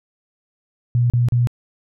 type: tone bursts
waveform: sine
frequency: 120.9 Hz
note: B2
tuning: 36 cents flat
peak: -13 dBFS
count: 3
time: 0.95-1.472 s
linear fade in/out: 0 ms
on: 150 ms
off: 36 ms
effects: none